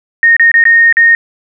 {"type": "tone with dropouts", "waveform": "sine", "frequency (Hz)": 1849, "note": "A#6", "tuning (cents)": -15, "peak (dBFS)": -3, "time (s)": [0.23, 1.15], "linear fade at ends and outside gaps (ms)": 1, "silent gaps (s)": [[0.366, 0.396], [0.516, 0.541], [0.64, 0.653], [0.926, 0.969]], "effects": []}